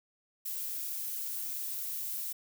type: noise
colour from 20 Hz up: violet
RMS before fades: -37 dBFS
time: 0.45-2.33 s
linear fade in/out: 10 ms
effects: none